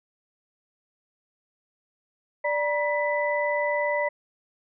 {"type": "tone cluster", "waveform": "sine", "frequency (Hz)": [587, 957, 1993], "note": ["D5", "A#5", "B6"], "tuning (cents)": [-1, 45, 15], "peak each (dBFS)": [-25, -29, -28], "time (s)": [2.44, 4.09], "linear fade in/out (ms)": 10, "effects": []}